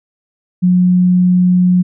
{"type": "tone", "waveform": "sine", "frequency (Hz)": 180.6, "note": "F#3", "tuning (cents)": -42, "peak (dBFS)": -7, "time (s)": [0.62, 1.83], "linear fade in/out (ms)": 20, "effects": []}